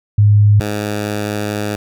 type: tone pair in turn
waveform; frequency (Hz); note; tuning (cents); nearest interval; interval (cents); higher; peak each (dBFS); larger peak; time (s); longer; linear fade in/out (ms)
sine / 10% pulse; 103.83 / 104.37; G#2 / G#2; 0 / +9; unison; 9; second; -6 / -10; first; 0.18-0.6 / 0.6-1.76; second; 5
effects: none